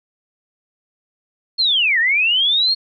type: linear two-way sweep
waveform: sine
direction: down then up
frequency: 4344 to 1760 to 4344 Hz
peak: -13 dBFS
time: 1.58-2.75 s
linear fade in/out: 20 ms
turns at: 1.99 s
effects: none